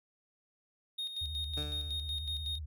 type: tone with tremolo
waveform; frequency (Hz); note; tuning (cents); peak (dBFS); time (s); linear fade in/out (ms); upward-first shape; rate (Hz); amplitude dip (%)
triangle; 3709; A#7; -9; -33; 0.98-2.59; 10; square; 5.4; 55
type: tone with vibrato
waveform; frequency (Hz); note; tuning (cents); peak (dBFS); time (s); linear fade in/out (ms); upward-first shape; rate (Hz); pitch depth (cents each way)
sine; 76.3; D#2; -33; -38; 1.21-2.66; 10; triangle; 11; 150
type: tone with exponential decay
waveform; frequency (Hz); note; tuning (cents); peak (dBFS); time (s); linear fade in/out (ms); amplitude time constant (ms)
15% pulse; 149.1; D3; +27; -32; 1.57-2.22; 2; 140
effects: none